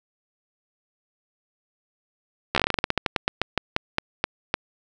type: slowing click train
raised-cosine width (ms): 0.3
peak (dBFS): -4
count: 22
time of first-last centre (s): 2.55-4.541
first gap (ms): 13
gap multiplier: 1.17
effects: none